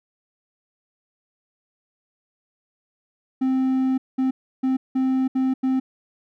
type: tone bursts at uneven times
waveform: triangle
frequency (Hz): 261.6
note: C4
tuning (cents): 0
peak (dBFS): -16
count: 6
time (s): 3.41-3.98 / 4.18-4.31 / 4.63-4.77 / 4.95-5.28 / 5.35-5.54 / 5.63-5.8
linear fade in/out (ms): 10
effects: none